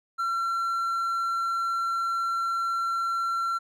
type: tone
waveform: triangle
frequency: 1359 Hz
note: F6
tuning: 48 cents flat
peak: -23 dBFS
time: 0.18-3.59 s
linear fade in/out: 20 ms
effects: none